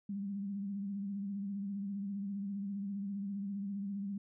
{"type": "tone with vibrato", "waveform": "sine", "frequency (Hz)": 199.3, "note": "G3", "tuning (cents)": 29, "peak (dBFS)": -36, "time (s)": [0.09, 4.18], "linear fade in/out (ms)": 5, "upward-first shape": "sine", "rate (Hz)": 15, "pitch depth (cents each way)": 47, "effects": []}